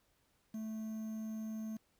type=tone with quantisation; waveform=triangle; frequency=219.1 Hz; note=A3; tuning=7 cents flat; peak=-37 dBFS; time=0.54-1.77 s; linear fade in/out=5 ms; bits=10; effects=pink hiss -75 dBFS RMS until 1.99 s